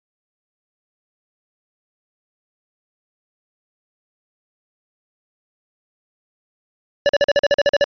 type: tone bursts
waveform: square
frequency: 574 Hz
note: D5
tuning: 40 cents flat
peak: -12 dBFS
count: 11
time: 7.06-7.841 s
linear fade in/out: 0 ms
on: 31 ms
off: 44 ms
effects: resampled to 11025 Hz